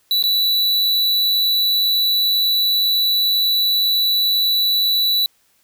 square tone with dropouts, 3951 Hz, B7, in tune, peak -15 dBFS, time 0.11-5.26 s, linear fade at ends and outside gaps 1 ms, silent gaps 0.226-0.238 s, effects white hiss -60 dBFS RMS until 5.63 s

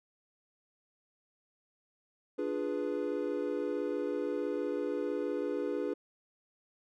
triangle chord, D diminished seventh, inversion none, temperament equal, 293.7 / 349.2 / 415.3 / 493.9 Hz, D4 / F4 / Ab4 / Cb5, 0 / 0 / 0 / 0 cents, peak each -35 / -37 / -34 / -35 dBFS, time 2.38-5.94 s, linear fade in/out 10 ms, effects none

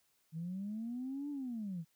sine linear two-way sweep, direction up then down, 155.56 to 293.7 to 155.56 Hz, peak -37 dBFS, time 0.32-1.85 s, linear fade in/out 50 ms, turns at 1.3 s, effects tanh soft clip ceiling -33 dBFS + white hiss -75 dBFS RMS until 1.95 s

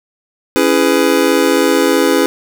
square chord, C# minor seventh, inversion none, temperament just, 277.2 / 332.6 / 415.8 / 498.9 Hz, C#4 / E4 / G#4 / B4, 0 / +16 / +2 / +17 cents, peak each -16 dBFS, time 0.56-2.26 s, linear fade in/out 0 ms, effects none

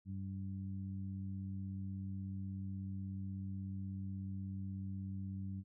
harmonic tone, 96.4 Hz, G2, 28 cents flat, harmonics 1 / 2 / 3, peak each -42 / -44 / -57 dBFS, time 0.05-5.64 s, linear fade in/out 50 ms, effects none

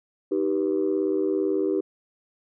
sine chord, Eb augmented, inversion none, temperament just, 311.1 / 388.9 / 486.1 Hz, Eb4 / G4 / B4, 0 / -14 / -28 cents, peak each -25 / -23 / -29 dBFS, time 0.31-1.81 s, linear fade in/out 10 ms, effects tanh soft clip ceiling -14 dBFS

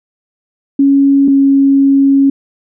sine tone pair in turn, 277.2 / 275.1 Hz, C#4 / C#4, 0 / -13 cents, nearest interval unison, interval 13 cents, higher first, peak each -5 dBFS, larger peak neither, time 0.79-1.28 / 1.28-2.3 s, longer second, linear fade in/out 5 ms, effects none

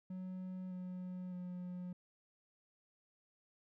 triangle tone with pitch steps, 185 / 182.35 / 179.73 Hz, F#3 / F#3 / F3, 0 / -25 / +50 cents, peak -40 dBFS, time 0.1-1.93 s, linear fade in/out 5 ms, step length 610 ms, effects none

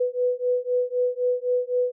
sine beating tone pair, 493.9 / 497.8 Hz, B4 / B4, 0 / +14 cents, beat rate 3.9 Hz, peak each -24 dBFS, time 0-1.92 s, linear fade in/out 10 ms, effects none

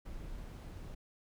brown noise, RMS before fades -45 dBFS, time 0.05-0.95 s, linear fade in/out 10 ms, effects none

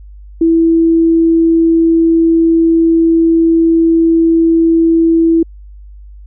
sine tone, 329.6 Hz, E4, in tune, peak -6 dBFS, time 0.41-5.43 s, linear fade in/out 5 ms, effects added 50 Hz sine -31 dBFS peak until 6.26 s

